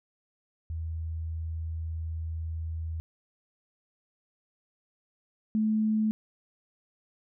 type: tone pair in turn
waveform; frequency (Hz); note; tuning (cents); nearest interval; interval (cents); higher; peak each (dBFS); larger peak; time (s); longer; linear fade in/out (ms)
sine; 81 / 216.7; E2 / A3; -30 / -26; octave + perfect fourth; 1704; second; -31 / -23; second; 0.7-3 / 5.55-6.11; first; 0
effects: none